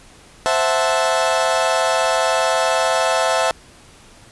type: chord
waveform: 30% pulse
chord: F# half-diminished seventh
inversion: second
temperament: equal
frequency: 523.3 / 659.3 / 740 / 880 Hz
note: C5 / E5 / F#5 / A5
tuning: 0 / 0 / 0 / 0 cents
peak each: -19 / -16 / -21 / -20 dBFS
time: 0.46-3.51 s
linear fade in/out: 0 ms
effects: pink hiss -46 dBFS RMS until 4.31 s + resampled to 24000 Hz